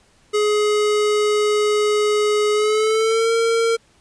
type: tone with pitch glide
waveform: square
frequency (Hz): 420 to 458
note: G#4 to A#4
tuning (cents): +19 to -31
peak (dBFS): -16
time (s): 0.33-3.77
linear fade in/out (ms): 20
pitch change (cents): +150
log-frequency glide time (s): 2.53-3.32
effects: pink hiss -56 dBFS RMS until 4 s + resampled to 22050 Hz